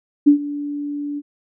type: tone with ADSR envelope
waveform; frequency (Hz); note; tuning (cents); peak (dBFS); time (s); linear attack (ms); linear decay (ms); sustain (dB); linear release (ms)
sine; 289.9; D4; -22; -5; 0.26-1.22; 18; 100; -18; 41
effects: none